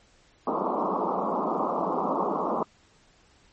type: band-pass noise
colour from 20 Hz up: white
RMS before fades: -27 dBFS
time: 0.47-2.63 s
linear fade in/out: 2 ms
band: 170 to 1200 Hz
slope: 96 dB/octave
effects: pink hiss -60 dBFS RMS until 3.52 s + MP3 32 kbps